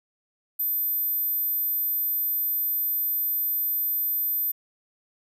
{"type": "tone", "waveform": "sine", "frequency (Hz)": 13660, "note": "G#9", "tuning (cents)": 48, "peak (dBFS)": -23, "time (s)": [0.59, 4.52], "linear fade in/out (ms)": 10, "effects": []}